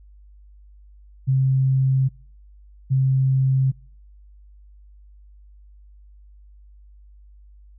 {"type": "tone pair in turn", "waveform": "sine", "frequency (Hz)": [132.7, 132.7], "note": ["C3", "C3"], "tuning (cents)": [25, 25], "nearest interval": "unison", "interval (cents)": 0, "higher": "neither", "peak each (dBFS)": -15, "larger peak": "neither", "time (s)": [[1.27, 2.09], [2.9, 3.72]], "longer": "neither", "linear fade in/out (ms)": 20, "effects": ["noise-tail reverb RT60 0.5 s tail -26 dB re dry", "added 50 Hz sine -45 dBFS peak until 7.78 s"]}